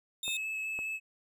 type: tone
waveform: sawtooth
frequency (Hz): 3652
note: A#7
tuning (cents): -36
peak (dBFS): -31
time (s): 0.23-0.37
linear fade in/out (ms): 2
type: tone with vibrato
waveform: triangle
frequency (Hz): 2596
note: E7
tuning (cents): -27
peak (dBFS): -32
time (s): 0.24-1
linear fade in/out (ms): 50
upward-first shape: square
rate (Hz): 4.9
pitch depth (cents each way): 8
type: clicks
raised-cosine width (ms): 1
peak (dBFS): -31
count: 2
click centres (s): 0.28 / 0.79
effects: none